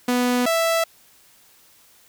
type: tone pair in turn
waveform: sawtooth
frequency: 246.9 / 660.4 Hz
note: B3 / E5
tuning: 0 / +3 cents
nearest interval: octave + perfect fourth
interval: 1703 cents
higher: second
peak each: -14 dBFS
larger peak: neither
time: 0.08-0.46 / 0.46-0.84 s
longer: neither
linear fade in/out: 5 ms
effects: white hiss -54 dBFS RMS until 2.08 s